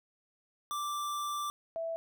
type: tone pair in turn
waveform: square / sine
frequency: 1174.7 / 659.3 Hz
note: D6 / E5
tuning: 0 / 0 cents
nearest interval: minor seventh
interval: 1000 cents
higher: first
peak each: -34 / -33 dBFS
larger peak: second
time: 0.71-1.5 / 1.76-1.96 s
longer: first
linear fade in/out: 0 ms
effects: none